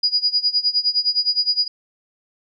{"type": "tone with tremolo", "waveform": "sine", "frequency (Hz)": 4900, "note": "D#8", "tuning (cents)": -27, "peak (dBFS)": -13, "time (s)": [0.03, 1.68], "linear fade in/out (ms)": 5, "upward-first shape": "sine", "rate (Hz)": 9.7, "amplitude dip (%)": 90, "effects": []}